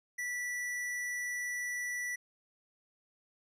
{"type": "tone with tanh clipping", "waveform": "sine", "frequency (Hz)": 1961, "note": "B6", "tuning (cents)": -13, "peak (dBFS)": -36, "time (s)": [0.18, 2.16], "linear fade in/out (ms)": 10, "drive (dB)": 17, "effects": ["resampled to 32000 Hz"]}